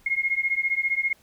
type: beating tone pair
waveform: sine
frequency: 2143 / 2158 Hz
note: C7 / C#7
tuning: +41 / -47 cents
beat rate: 15 Hz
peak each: -25 dBFS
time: 0.06-1.13 s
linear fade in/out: 5 ms
effects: pink hiss -59 dBFS RMS until 1.22 s